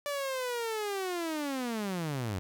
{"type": "linear sweep", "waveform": "sawtooth", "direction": "down", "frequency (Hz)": [584, 87.31], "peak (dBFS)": -28, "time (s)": [0.06, 2.39], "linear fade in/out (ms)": 0, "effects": []}